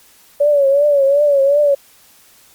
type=tone with vibrato; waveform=sine; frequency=567 Hz; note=C#5; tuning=39 cents sharp; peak=-9 dBFS; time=0.4-1.75 s; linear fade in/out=10 ms; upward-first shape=triangle; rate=2.7 Hz; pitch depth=89 cents each way; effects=white hiss -48 dBFS RMS until 2.54 s + Opus 48 kbps